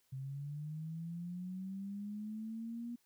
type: linear sweep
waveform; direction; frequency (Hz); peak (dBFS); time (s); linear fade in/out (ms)
sine; up; 130.81 to 240; -40; 0.12-2.96; 10
effects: white hiss -75 dBFS RMS until 3.05 s